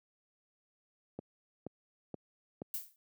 click train, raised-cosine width 2 ms, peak -26 dBFS, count 4, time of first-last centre 1.19-2.619 s, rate 2.1 Hz
violet noise with exponential decay, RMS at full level -34 dBFS, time 2.74-2.96 s, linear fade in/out 1 ms, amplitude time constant 46 ms
effects high-pass 150 Hz 12 dB/octave

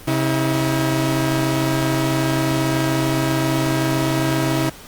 sawtooth tone pair together, 134 / 321.2 Hz, C3 / E4, +42 / -45 cents, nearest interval octave + minor third, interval 1513 cents, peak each -16 dBFS, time 0.07-4.7 s, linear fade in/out 10 ms, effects pink hiss -40 dBFS RMS until 4.87 s + Opus 24 kbps

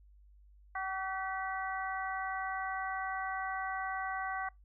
harmonic tone with a mistuned harmonic, 380.5 Hz, F#4, 48 cents sharp, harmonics 2 / 3 / 4 / 5, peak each -38 / -40 / -41 / -42 dBFS, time 0.75-4.49 s, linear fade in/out 5 ms, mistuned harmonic 5, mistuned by +44 cents, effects noise-tail reverb RT60 0.2 s tail -26 dB re dry + added 50 Hz sine -57 dBFS peak until 4.64 s

